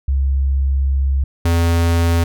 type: tone pair in turn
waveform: sine / square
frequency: 67.8 / 84.42 Hz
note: C#2 / E2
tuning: -38 / +42 cents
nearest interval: major third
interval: 380 cents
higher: second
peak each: -13 dBFS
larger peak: neither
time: 0.08-1.24 / 1.45-2.24 s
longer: first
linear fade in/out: 5 ms
effects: none

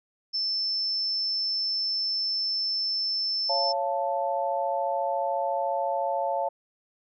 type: tone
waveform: sine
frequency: 5300 Hz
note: E8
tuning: 9 cents sharp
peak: -25 dBFS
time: 0.33-3.73 s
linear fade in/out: 20 ms
type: chord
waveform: sine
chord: Db augmented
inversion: none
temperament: equal with one note detuned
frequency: 554.4 / 688.4 / 880 Hz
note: Db5 / F5 / A5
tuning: 0 / -25 / 0 cents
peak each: -29 dBFS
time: 3.49-6.49 s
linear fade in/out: 10 ms
effects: none

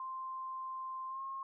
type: tone with pitch glide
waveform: sine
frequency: 1046.5 to 1075.9 Hz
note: C6 to C6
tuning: 0 to +48 cents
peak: -39 dBFS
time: 0-1.43 s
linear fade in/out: 2 ms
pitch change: +48 cents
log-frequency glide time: 1.08-1.21 s
effects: none

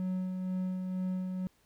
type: tone with tremolo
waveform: triangle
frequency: 185 Hz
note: F#3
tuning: in tune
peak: -28 dBFS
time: 0-1.47 s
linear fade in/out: 0 ms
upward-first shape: sine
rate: 2.1 Hz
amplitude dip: 35%
effects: pink hiss -69 dBFS RMS until 1.65 s

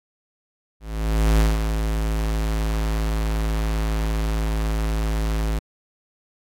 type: tone with ADSR envelope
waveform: square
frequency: 53.9 Hz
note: A1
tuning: 35 cents flat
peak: -14 dBFS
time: 0.8-5.59 s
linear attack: 590 ms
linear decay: 180 ms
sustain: -7 dB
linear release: 5 ms
effects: AAC 48 kbps

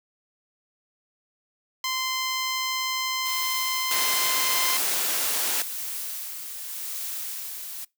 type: tone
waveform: 10% pulse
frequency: 1038 Hz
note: C6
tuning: 14 cents flat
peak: -17 dBFS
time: 1.84-4.77 s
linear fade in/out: 2 ms
type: noise with tremolo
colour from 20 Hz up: blue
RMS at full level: -32 dBFS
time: 3.25-7.85 s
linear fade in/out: 10 ms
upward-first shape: sine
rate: 0.85 Hz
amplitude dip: 40%
type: noise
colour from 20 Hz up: white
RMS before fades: -26 dBFS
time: 3.91-5.62 s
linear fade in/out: 0 ms
effects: noise-tail reverb RT60 0.2 s tail -23 dB re dry + high-pass 300 Hz 12 dB/octave

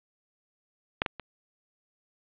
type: clicks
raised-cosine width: 0.3 ms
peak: -6 / -12 / -21 dBFS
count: 3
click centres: 1.019 / 1.062 / 1.197 s
effects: resampled to 8000 Hz + 7-bit

